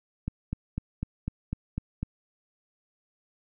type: click train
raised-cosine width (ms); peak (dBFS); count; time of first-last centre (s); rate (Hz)
5; -17; 8; 0.28-2.03; 4
effects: none